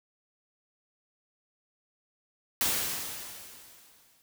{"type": "noise with exponential decay", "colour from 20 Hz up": "white", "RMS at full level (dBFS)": -26, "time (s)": [2.61, 4.22], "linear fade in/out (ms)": 1, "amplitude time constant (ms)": 350, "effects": []}